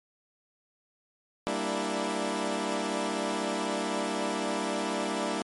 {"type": "chord", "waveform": "15% pulse", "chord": "E half-diminished seventh", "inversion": "first", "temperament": "equal with one note detuned", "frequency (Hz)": [197.13, 233.1, 293.7, 329.6], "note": ["G3", "Bb3", "D4", "E4"], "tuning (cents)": [10, 0, 0, 0], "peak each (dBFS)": -28, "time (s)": [1.47, 5.42], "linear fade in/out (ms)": 0, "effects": ["MP3 48 kbps"]}